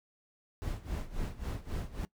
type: noise with tremolo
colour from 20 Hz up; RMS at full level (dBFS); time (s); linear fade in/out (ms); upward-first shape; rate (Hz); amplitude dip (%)
brown; -34; 0.62-2.05; 0; sine; 3.7; 85
effects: noise-tail reverb RT60 0.1 s tail -21 dB re dry